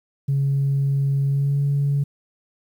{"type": "tone with pitch glide", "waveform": "sine", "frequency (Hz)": [138.59, 141.58], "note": ["C#3", "C#3"], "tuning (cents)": [0, 37], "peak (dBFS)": -16, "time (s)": [0.28, 2.04], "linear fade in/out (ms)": 10, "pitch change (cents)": 37, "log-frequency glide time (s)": [1.26, 1.6], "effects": ["tanh soft clip ceiling -14 dBFS", "9-bit"]}